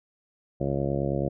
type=harmonic tone; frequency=69.3 Hz; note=C#2; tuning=in tune; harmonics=1 / 2 / 3 / 4 / 5 / 6 / 7 / 8 / 9 / 10; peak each=-36 / -29 / -33 / -36 / -32 / -36 / -37 / -32 / -39 / -40 dBFS; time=0.6-1.29 s; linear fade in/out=10 ms; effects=none